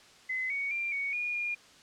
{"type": "tone with pitch steps", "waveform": "sine", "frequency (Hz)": [2037, 2235, 2376, 2233, 2438, 2420], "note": ["C7", "C#7", "D7", "C#7", "D#7", "D#7"], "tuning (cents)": [-47, 14, 20, 12, -36, -49], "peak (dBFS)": -30, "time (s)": [0.29, 1.55], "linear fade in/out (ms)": 10, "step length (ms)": 210, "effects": ["white hiss -56 dBFS RMS until 1.82 s", "low-pass 6000 Hz 12 dB/octave"]}